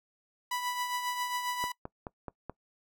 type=tone with tremolo; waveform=sawtooth; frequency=987 Hz; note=B5; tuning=1 cent flat; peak=-26 dBFS; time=0.51-1.72 s; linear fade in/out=5 ms; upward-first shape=triangle; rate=7.4 Hz; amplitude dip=55%
type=click train; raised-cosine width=1 ms; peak=-24 dBFS; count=5; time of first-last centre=1.64-2.497 s; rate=4.67 Hz
effects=noise-tail reverb RT60 0.1 s tail -22 dB re dry